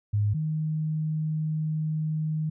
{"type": "tone pair in turn", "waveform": "sine", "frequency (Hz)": [103.9, 155.67], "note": ["G#2", "D#3"], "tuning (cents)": [1, 1], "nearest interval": "perfect fifth", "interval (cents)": 700, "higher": "second", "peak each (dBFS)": [-21, -25], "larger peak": "first", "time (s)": [[0.13, 0.34], [0.34, 2.5]], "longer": "second", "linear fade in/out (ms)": 10, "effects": []}